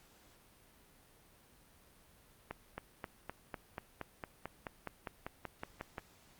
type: accelerating click train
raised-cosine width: 0.5 ms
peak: -25 dBFS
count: 17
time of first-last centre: 2.51-5.982 s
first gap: 270 ms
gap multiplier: 0.97
effects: pink hiss -64 dBFS RMS until 6.39 s + Opus 48 kbps